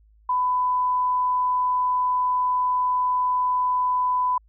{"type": "tone", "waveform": "sine", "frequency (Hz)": 1000, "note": "B5", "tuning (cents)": 21, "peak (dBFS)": -19, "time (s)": [0.29, 4.38], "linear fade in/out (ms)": 5, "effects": ["added 53 Hz sine -53 dBFS peak until 4.48 s"]}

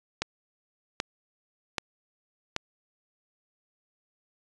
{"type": "click train", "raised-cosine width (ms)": 0.2, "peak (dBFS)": -10, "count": 4, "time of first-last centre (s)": [0.22, 2.564], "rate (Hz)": 1.28, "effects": ["resampled to 22050 Hz"]}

